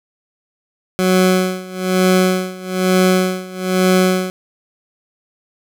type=tone with tremolo; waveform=20% pulse; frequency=185 Hz; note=F#3; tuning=in tune; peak=-5 dBFS; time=0.99-4.3 s; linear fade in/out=0 ms; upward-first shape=sine; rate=1.1 Hz; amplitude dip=90%; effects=none